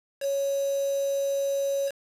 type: tone with quantisation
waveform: sine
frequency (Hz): 554.4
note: C#5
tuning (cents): 0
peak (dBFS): -24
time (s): 0.2-1.92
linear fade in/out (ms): 50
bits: 6
effects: resampled to 32000 Hz